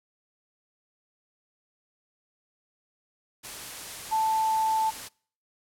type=tone in noise; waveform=sine; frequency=880 Hz; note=A5; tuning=in tune; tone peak=-22 dBFS; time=4.11-4.91 s; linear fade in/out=20 ms; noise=white; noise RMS=-39 dBFS; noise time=3.43-5.09 s; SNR=+14 dB; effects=noise-tail reverb RT60 0.5 s tail -25 dB re dry + low-pass 12000 Hz 12 dB/octave